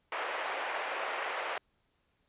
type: band-pass noise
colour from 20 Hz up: pink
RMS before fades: -36 dBFS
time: 0.12-1.58 s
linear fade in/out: 2 ms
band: 520 to 2700 Hz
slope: 24 dB/octave
effects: pink hiss -75 dBFS RMS until 2.28 s + resampled to 8000 Hz